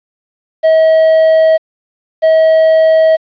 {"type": "tone pair in turn", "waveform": "triangle", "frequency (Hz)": [640, 640], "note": ["D#5", "D#5"], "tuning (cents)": [49, 49], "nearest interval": "unison", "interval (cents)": 0, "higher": "neither", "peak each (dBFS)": -3, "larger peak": "neither", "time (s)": [[0.63, 1.58], [2.22, 3.17]], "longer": "neither", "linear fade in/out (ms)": 20, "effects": ["resampled to 11025 Hz", "7-bit"]}